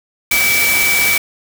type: tone in noise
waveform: sine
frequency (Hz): 2300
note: D7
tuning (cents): -37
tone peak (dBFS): -13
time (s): 0.31-1.18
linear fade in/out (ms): 5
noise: white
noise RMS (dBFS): -17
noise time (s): 0.31-1.18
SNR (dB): +1
effects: none